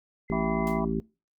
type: tone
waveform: sine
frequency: 2057 Hz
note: C7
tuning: 30 cents flat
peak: -38 dBFS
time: 0.28-0.81 s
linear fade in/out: 50 ms
type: harmonic tone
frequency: 55.4 Hz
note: A1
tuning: 13 cents sharp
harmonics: 1 / 3 / 4 / 5 / 6 / 7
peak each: -36 / -32 / -30 / -35 / -37 / -32 dBFS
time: 0.3-1 s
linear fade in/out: 0 ms
type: chord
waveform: sine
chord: E minor seventh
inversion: none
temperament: equal with one note detuned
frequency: 659.3 / 784 / 987.8 / 1149.2 Hz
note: E5 / G5 / B5 / D6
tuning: 0 / 0 / 0 / -38 cents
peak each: -32 / -38 / -35 / -38 dBFS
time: 0.32-0.85 s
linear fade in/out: 5 ms
type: noise with exponential decay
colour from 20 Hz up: white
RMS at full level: -42 dBFS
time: 0.67-0.82 s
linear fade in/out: 0 ms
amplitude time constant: 32 ms
effects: noise-tail reverb RT60 0.3 s tail -23 dB re dry + Opus 48 kbps